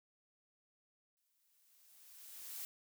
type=noise with exponential growth; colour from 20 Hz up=blue; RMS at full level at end=-44 dBFS; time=1.17-2.65 s; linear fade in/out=0 ms; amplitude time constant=320 ms; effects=none